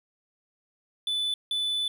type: tone pair in turn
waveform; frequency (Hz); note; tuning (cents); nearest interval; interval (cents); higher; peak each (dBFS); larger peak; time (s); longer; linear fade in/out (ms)
triangle; 3491 / 3491; A7 / A7; -14 / -14; unison; 0; neither; -24; neither; 1.07-1.34 / 1.51-1.88; second; 2
effects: 11-bit